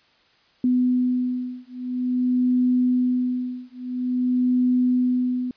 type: beating tone pair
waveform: sine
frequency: 250 / 250.49 Hz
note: B3 / B3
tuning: +21 / +25 cents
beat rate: 0.49 Hz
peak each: -22 dBFS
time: 0.64-5.51 s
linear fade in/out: 2 ms
effects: white hiss -59 dBFS RMS until 5.56 s + resampled to 11025 Hz